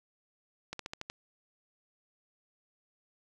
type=slowing click train; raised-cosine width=0.2 ms; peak=-21 dBFS; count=6; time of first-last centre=0.73-1.1 s; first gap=63 ms; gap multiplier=1.08; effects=none